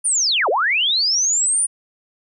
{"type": "linear two-way sweep", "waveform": "sine", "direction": "down then up", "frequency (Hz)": [9620, 370, 9620], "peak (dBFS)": -15, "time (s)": [0.04, 1.67], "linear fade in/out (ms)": 20, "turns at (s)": 0.49, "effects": []}